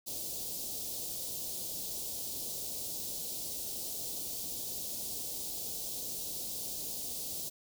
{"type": "band-stop noise", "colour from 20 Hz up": "white", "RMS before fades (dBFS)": -39, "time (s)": [0.06, 7.5], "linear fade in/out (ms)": 20, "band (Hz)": [670, 3800], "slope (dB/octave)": 24, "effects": []}